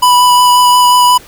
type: tone with vibrato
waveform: square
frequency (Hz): 987.8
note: B5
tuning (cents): 0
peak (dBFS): -5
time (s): 0.02-1.18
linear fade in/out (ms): 10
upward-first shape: sine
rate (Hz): 5.6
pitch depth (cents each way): 11
effects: pink hiss -37 dBFS RMS until 1.27 s